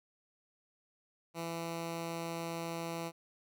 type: tone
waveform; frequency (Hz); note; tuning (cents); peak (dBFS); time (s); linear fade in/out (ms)
10% pulse; 167; E3; +23; -29; 1.34-3.12; 50
effects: none